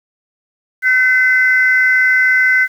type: tone pair together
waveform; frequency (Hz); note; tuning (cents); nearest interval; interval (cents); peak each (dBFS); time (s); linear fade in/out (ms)
sine; 1527.5 / 2039; G6 / C7; -45 / -45; perfect fourth; 500; -11; 0.82-2.68; 50
effects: tanh soft clip ceiling -1 dBFS + 7-bit